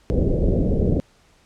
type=low-pass noise; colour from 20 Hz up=pink; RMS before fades=-19 dBFS; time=0.1-1 s; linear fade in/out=0 ms; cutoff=570 Hz; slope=48 dB/octave; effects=pink hiss -57 dBFS RMS until 1.45 s + low-pass 8000 Hz 12 dB/octave